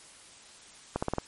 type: accelerating click train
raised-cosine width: 1 ms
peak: -14 dBFS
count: 5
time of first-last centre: 0.96-1.184 s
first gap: 65 ms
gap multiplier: 0.9
effects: white hiss -52 dBFS RMS until 1.27 s + MP3 48 kbps

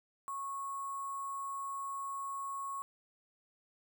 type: tone with sample-and-hold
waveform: sine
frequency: 1100 Hz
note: C#6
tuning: 14 cents flat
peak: -37 dBFS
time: 0.28-2.82 s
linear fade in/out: 0 ms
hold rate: 8820 Hz
effects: none

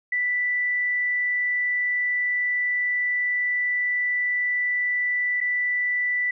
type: tone with dropouts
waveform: sine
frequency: 1975.5 Hz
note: B6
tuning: in tune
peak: -21 dBFS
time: 0.12-6.31 s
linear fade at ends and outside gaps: 5 ms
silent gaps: 5.405-5.411 s
effects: none

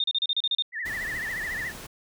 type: tone bursts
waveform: sine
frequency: 3653 Hz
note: A#7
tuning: 36 cents flat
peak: -22 dBFS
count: 9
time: 0-0.623 s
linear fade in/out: 2 ms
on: 39 ms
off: 34 ms
type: tone with vibrato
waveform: sine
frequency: 1864.7 Hz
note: A#6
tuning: in tune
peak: -29 dBFS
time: 0.72-1.73 s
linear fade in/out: 50 ms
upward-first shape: triangle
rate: 14 Hz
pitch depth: 160 cents each way
type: noise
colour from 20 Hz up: pink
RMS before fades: -41 dBFS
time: 0.85-1.87 s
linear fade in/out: 10 ms
effects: none

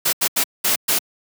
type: noise bursts at uneven times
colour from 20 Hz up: white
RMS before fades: -18 dBFS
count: 5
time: 0.05-0.13 / 0.21-0.28 / 0.36-0.44 / 0.64-0.76 / 0.88-0.99 s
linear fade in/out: 10 ms
effects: high-pass 150 Hz 12 dB/octave

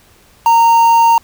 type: tone with quantisation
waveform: triangle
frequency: 924 Hz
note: A#5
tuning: 16 cents flat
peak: -4 dBFS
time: 0.46-1.18 s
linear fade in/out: 2 ms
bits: 4
effects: pink hiss -48 dBFS RMS until 1.23 s

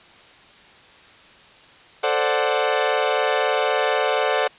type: chord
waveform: sawtooth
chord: D dominant seventh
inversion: second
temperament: equal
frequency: 440 / 523.3 / 587.3 / 740 Hz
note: A4 / C5 / D5 / F#5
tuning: 0 / 0 / 0 / 0 cents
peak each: -20 dBFS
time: 2.03-4.48 s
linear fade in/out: 10 ms
effects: white hiss -48 dBFS RMS until 4.58 s + resampled to 8000 Hz

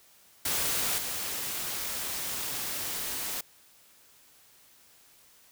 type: noise with level steps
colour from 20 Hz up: white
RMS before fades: -29 / -34 dBFS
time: 0.45-3.41 s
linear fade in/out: 5 ms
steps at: 0.98 s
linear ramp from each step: 2 ms
effects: white hiss -59 dBFS RMS until 5.51 s

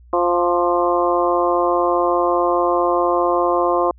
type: harmonic tone with a mistuned harmonic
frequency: 175.2 Hz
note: F3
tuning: 6 cents sharp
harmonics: 2 / 3 / 4 / 5 / 6 / 7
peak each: -20 / -20 / -21 / -27 / -20 / -28 dBFS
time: 0.13-3.91 s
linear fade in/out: 2 ms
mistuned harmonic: 7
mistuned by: -36 cents
effects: added 60 Hz sine -43 dBFS peak until 3.98 s

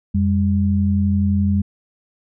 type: tone pair together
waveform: sine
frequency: 88.6 / 200.5 Hz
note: F2 / G3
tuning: +25 / +39 cents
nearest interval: octave + major second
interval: 1414 cents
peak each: -17 dBFS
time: 0.14-1.62 s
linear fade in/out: 10 ms
effects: none

